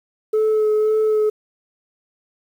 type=tone with vibrato; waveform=sine; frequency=431 Hz; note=A4; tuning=36 cents flat; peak=-12 dBFS; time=0.33-1.3 s; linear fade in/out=10 ms; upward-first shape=sine; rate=1.9 Hz; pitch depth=16 cents each way; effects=tanh soft clip ceiling -13 dBFS + 8-bit